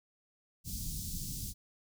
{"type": "band-stop noise", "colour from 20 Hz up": "pink", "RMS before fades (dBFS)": -39, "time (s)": [0.64, 1.54], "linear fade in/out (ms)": 50, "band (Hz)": [210, 4800], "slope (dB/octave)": 24, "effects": []}